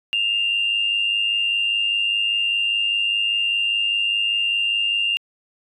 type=tone pair together; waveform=sine; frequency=2701 / 2806 Hz; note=E7 / F7; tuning=+42 / +8 cents; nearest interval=minor second; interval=66 cents; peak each=-26 / -18 dBFS; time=0.13-5.17 s; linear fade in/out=0 ms; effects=tanh soft clip ceiling -11 dBFS